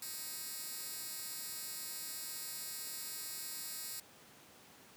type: tone with high-pass filter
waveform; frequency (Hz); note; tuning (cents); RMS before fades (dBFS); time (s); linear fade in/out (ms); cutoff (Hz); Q
10% pulse; 315.4; D#4; +24; -44; 0.02-4; 2; 6600; 0.53
effects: pink hiss -59 dBFS RMS until 4.96 s + high-pass 150 Hz 12 dB/octave